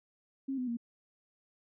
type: tone with pitch steps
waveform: sine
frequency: 270 / 251.9 / 235 Hz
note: C#4 / B3 / A#3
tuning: -45 / +34 / +14 cents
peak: -32 dBFS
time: 0.48-0.771 s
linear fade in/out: 10 ms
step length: 97 ms
effects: none